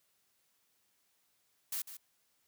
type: noise with echo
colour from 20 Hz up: blue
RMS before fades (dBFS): -37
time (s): 1.72-1.82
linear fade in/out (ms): 5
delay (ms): 150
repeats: 1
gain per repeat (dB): -11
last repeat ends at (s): 1.97
effects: white hiss -75 dBFS RMS until 2.47 s + high-pass 60 Hz 12 dB/octave